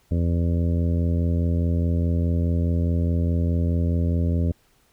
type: harmonic tone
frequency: 84.8 Hz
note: E2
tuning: 50 cents sharp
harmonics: 1 / 2 / 3 / 4 / 5 / 6 / 7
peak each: -20 / -26 / -29 / -37 / -37 / -38 / -39 dBFS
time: 0.11-4.52 s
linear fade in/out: 5 ms
effects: pink hiss -62 dBFS RMS until 4.92 s